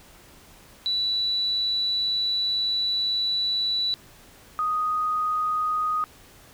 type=tone pair in turn; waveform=sine; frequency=3951 / 1244.5 Hz; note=B7 / D#6; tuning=0 / 0 cents; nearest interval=octave + minor sixth; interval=2000 cents; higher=first; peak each=-22 dBFS; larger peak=neither; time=0.86-3.94 / 4.59-6.04 s; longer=first; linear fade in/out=0 ms; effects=pink hiss -51 dBFS RMS until 6.53 s